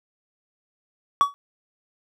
triangle tone with exponential decay, 1133 Hz, C#6, 37 cents sharp, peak -8 dBFS, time 1.21-1.34 s, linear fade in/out 0 ms, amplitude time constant 28 ms, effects none

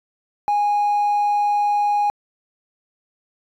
triangle tone, 825 Hz, G#5, 12 cents flat, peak -13 dBFS, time 0.48-2.1 s, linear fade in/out 0 ms, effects tanh soft clip ceiling -11 dBFS

